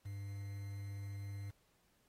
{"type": "tone with quantisation", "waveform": "triangle", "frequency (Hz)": 100, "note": "G2", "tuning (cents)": 35, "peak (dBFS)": -40, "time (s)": [0.05, 1.51], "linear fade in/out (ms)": 10, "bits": 10, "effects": ["pink hiss -75 dBFS RMS until 2.08 s", "AAC 48 kbps"]}